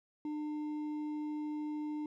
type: tone with hard clipping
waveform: triangle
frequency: 301.1 Hz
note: D4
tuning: 43 cents sharp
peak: -37 dBFS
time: 0.25-2.06 s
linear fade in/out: 2 ms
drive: 8 dB
effects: none